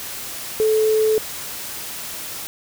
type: tone in noise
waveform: sine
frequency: 435.4 Hz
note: A4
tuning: 18 cents flat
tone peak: -14 dBFS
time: 0.6-1.18 s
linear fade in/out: 0 ms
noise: white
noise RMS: -31 dBFS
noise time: 0-2.47 s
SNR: +14 dB
effects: none